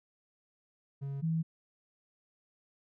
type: tone pair in turn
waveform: triangle / sine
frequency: 138.59 / 162.42 Hz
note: C#3 / E3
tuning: 0 / -25 cents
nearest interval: minor third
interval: 275 cents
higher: second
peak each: -33 / -28 dBFS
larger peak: second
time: 1.01-1.22 / 1.22-1.43 s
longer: neither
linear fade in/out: 20 ms
effects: none